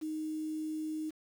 sine tone with quantisation, 311.1 Hz, D#4, in tune, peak -34 dBFS, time 0.01-1.11 s, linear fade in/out 20 ms, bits 9, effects none

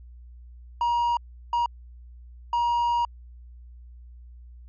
triangle tone bursts at uneven times, 950 Hz, A#5, 33 cents sharp, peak -19 dBFS, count 3, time 0.81-1.17 / 1.53-1.66 / 2.53-3.05 s, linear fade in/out 2 ms, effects added 60 Hz sine -43 dBFS peak until 4.68 s + resampled to 16000 Hz

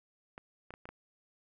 clicks, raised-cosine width 0.5 ms, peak -30 dBFS, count 5, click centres 0.379 / 0.706 / 0.739 / 0.855 / 0.89 s, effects none

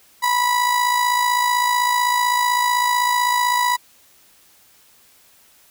35% pulse tone with amplitude modulation, 981 Hz, B5, 12 cents flat, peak -12 dBFS, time 0.22-3.77 s, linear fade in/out 20 ms, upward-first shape sine, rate 55.8 Hz, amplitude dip 50%, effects white hiss -53 dBFS RMS until 5.7 s

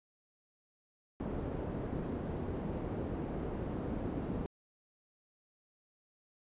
white low-pass noise, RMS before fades -38 dBFS, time 1.2-4.46 s, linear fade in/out 0 ms, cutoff 350 Hz, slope 12 dB/octave, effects resampled to 8000 Hz

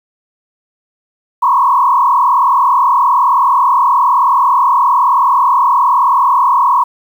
sine tone with frequency modulation, 1034 Hz, C6, 21 cents flat, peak -7 dBFS, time 1.42-6.84 s, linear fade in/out 10 ms, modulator 38.9 Hz, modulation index 2.3, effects 7-bit

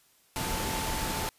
sine tone in noise, 882 Hz, A5, 4 cents sharp, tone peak -37 dBFS, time 0.36-1.29 s, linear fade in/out 0 ms, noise pink, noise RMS -32 dBFS, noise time 0.36-1.29 s, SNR -8 dB, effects white hiss -64 dBFS RMS until 1.38 s + resampled to 32000 Hz

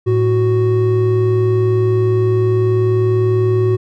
triangle tone pair together, 110 / 370.4 Hz, A2 / F#4, 0 / +2 cents, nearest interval octave + major sixth, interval 2102 cents, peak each -12 dBFS, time 0.06-3.77 s, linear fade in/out 20 ms, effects none

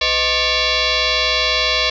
sine tone with frequency modulation, 628 Hz, D#5, 16 cents sharp, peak -14 dBFS, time 0.01-1.9 s, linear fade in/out 5 ms, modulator 566 Hz, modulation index 7.5, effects none

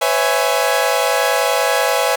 sawtooth chord, C# minor seventh, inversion third, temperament equal with one note detuned, 504 / 554.4 / 659.3 / 830.6 Hz, B4 / C#5 / E5 / G#5, +35 / 0 / 0 / 0 cents, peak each -16 dBFS, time 0.01-2.16 s, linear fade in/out 10 ms, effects none

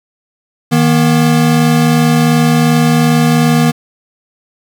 square tone pair together, 156.4 / 239.1 Hz, D#3 / A#3, +9 / +44 cents, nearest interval perfect fifth, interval 735 cents, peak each -11 dBFS, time 0.71-3.72 s, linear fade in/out 20 ms, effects 7-bit

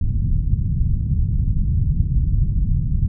pink low-pass noise, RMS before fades -18 dBFS, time 0.01-3.08 s, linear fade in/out 5 ms, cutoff 150 Hz, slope 24 dB/octave, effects none

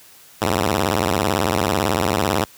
5% pulse tone with vibrato, 92.5 Hz, F#2, in tune, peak -6 dBFS, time 0.41-2.45 s, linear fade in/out 10 ms, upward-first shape square, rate 18 Hz, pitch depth 260 cents each way, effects white hiss -47 dBFS RMS until 2.57 s + high-pass 60 Hz 12 dB/octave

